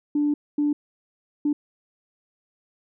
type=tone bursts at uneven times; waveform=sine; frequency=293.7 Hz; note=D4; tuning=in tune; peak=-18 dBFS; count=3; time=0.15-0.34 / 0.58-0.73 / 1.45-1.53 s; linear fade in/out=5 ms; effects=tanh soft clip ceiling -14 dBFS